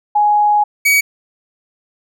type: tone pair in turn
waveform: sine / 45% pulse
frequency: 834 / 2262 Hz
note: G#5 / C#7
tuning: +7 / +34 cents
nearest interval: octave + perfect fourth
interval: 1727 cents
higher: second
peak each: -9 dBFS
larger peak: neither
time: 0.15-0.64 / 0.85-1.01 s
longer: first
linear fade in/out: 10 ms
effects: none